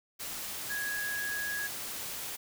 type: tone in noise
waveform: sine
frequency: 1661.2 Hz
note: G#6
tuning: in tune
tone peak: -33 dBFS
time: 0.69-1.68 s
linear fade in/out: 20 ms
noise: white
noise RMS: -39 dBFS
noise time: 0.19-2.37 s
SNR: +3 dB
effects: none